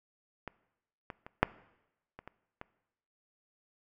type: clicks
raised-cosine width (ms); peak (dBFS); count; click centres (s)
0.5; -24 / -25 / -30 / -6 / -30 / -30 / -27; 7; 0.477 / 1.102 / 1.265 / 1.43 / 2.19 / 2.276 / 2.614
effects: noise-tail reverb RT60 0.9 s tail -20 dB re dry